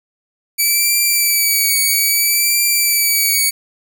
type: tone with vibrato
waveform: 5% pulse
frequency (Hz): 2300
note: D7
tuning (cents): -37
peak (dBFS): -3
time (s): 0.58-3.51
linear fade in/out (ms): 20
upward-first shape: triangle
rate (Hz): 0.61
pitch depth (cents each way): 48
effects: none